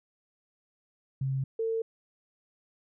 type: tone pair in turn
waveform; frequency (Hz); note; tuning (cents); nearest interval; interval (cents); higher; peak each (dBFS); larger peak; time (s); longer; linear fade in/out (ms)
sine; 134.1 / 450.2; C3 / A4; +43 / +40; octave + major sixth; 2097; second; -27; neither; 1.21-1.44 / 1.59-1.82; neither; 5
effects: none